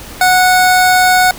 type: tone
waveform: 25% pulse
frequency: 736 Hz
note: F#5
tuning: 9 cents flat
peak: -3 dBFS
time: 0.21-1.31 s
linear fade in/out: 2 ms
effects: pink hiss -31 dBFS RMS until 1.38 s